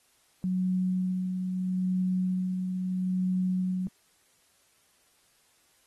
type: tone with tremolo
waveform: sine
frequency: 184.4 Hz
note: F#3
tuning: 6 cents flat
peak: -24 dBFS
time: 0.44-3.87 s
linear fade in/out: 0 ms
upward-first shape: sine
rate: 0.77 Hz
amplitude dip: 40%
effects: white hiss -66 dBFS RMS until 5.86 s + AAC 32 kbps